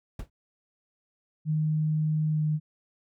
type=noise with exponential decay; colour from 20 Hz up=brown; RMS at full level=-28 dBFS; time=0.19-0.3 s; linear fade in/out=5 ms; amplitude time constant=22 ms
type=tone with pitch glide; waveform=sine; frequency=154.7 to 153.19 Hz; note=D#3 to D#3; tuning=-10 to -27 cents; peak=-23 dBFS; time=1.45-2.6 s; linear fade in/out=50 ms; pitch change=-17 cents; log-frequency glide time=2.3-2.42 s
effects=none